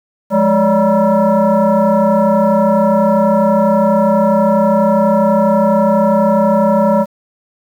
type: tone with frequency modulation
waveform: sine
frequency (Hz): 177.9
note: F3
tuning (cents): +32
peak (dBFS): -8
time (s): 0.3-7.06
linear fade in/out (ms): 50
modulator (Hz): 388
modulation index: 2
effects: 7-bit